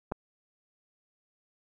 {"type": "clicks", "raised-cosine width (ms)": 1, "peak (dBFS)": [-29, -17], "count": 2, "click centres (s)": [0.116, 0.121], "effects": []}